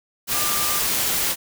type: tone in noise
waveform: sine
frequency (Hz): 1194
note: D6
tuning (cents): +28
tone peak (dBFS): -29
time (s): 0.32-0.82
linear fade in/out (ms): 50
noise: white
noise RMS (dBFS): -22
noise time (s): 0.27-1.36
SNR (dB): -10
effects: none